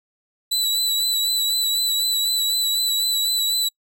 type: tone with vibrato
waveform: sawtooth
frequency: 3957 Hz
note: B7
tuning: 3 cents sharp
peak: -16 dBFS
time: 0.51-3.69 s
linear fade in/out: 10 ms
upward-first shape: sine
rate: 4 Hz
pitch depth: 29 cents each way
effects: noise-tail reverb RT60 0.1 s tail -26 dB re dry